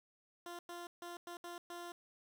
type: tone bursts at uneven times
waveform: 15% pulse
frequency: 347.3 Hz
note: F4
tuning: 10 cents flat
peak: -39 dBFS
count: 6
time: 0.46-0.59 / 0.69-0.87 / 1.02-1.17 / 1.27-1.37 / 1.44-1.58 / 1.7-1.92 s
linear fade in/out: 2 ms
effects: none